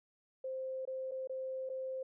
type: tone with dropouts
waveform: sine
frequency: 523.3 Hz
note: C5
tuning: in tune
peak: -37 dBFS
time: 0.44-2.03 s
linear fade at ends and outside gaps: 5 ms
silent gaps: 0.853-0.874 / 1.112-1.117 / 1.274-1.295 / 1.692-1.698 s
effects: none

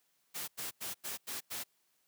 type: noise bursts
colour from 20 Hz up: white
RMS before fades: -40 dBFS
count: 6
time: 0.34-1.64 s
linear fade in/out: 20 ms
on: 140 ms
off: 92 ms
effects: white hiss -75 dBFS RMS until 2.07 s + high-pass 100 Hz 12 dB/octave

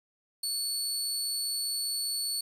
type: tone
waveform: 25% pulse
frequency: 4435 Hz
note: C#8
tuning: in tune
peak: -25 dBFS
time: 0.43-2.41 s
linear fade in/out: 5 ms
effects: 9-bit

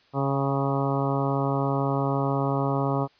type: harmonic tone with a mistuned harmonic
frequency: 138 Hz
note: C#3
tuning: 7 cents flat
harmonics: 1 / 2 / 3 / 4 / 5 / 6 / 7 / 8 / 9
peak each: -26 / -29 / -31 / -32 / -33 / -34 / -34 / -35 / -36 dBFS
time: 0.13-3.08 s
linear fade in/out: 50 ms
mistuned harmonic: 6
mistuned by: -24 cents
effects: white hiss -60 dBFS RMS until 3.19 s + resampled to 11025 Hz

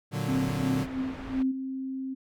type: chord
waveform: 40% pulse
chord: Bb augmented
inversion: none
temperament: equal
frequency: 116.54 / 146.83 / 185 Hz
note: Bb2 / D3 / F#3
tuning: 0 / 0 / 0 cents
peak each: -32 / -31 / -34 dBFS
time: 0.11-0.87 s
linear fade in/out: 50 ms
type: low-pass noise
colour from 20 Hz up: pink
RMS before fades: -41 dBFS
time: 0.28-1.43 s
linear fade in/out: 10 ms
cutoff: 2200 Hz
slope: 12 dB/octave
type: tone with tremolo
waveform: sine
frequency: 262.2 Hz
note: C4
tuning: 4 cents sharp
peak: -24 dBFS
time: 0.28-1.52 s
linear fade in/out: 10 ms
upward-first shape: sine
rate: 2.9 Hz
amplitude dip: 75%
type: tone with pitch glide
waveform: sine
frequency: 261.6 to 264.5 Hz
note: C4 to C4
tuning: 0 to +19 cents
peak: -31 dBFS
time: 1.01-2.15 s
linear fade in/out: 20 ms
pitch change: +19 cents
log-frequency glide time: 1.13-1.4 s
effects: none

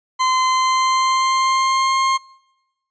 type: tone with pitch glide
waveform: 40% pulse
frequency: 1032 to 1064.7 Hz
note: C6 to C6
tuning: -24 to +30 cents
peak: -14 dBFS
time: 0.19-2.18 s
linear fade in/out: 20 ms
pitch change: +54 cents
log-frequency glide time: 0.45-1.97 s
effects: noise-tail reverb RT60 1.0 s tail -25 dB re dry + resampled to 16000 Hz

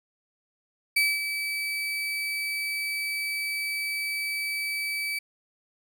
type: tone with ADSR envelope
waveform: 35% pulse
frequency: 2300 Hz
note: D7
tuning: 37 cents flat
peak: -17 dBFS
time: 0.96-5.19 s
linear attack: 8 ms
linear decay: 220 ms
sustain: -9 dB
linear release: 6 ms
effects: none

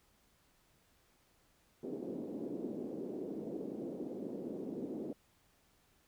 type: band-pass noise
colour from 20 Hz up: pink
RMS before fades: -42 dBFS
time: 1.83-5.13 s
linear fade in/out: 2 ms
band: 230 to 440 Hz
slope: 24 dB/octave
effects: pink hiss -71 dBFS RMS until 6.07 s

